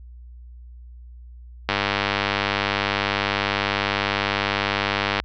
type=click train; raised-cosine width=0.3 ms; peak=-4 dBFS; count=352; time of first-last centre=1.69-5.2 s; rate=100 Hz; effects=added 60 Hz sine -39 dBFS peak until 5.24 s + resampled to 16000 Hz